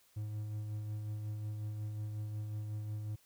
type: tone with tremolo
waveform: triangle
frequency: 106.3 Hz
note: G#2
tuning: 41 cents sharp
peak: -34 dBFS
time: 0.16-3.16 s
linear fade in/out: 10 ms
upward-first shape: sine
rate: 5.5 Hz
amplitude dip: 30%
effects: white hiss -68 dBFS RMS until 3.25 s